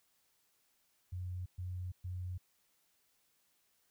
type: tone bursts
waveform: sine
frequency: 90.6 Hz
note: F#2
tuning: 36 cents flat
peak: -38 dBFS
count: 3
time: 1.12-2.38 s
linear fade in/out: 10 ms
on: 340 ms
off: 120 ms
effects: white hiss -75 dBFS RMS until 3.9 s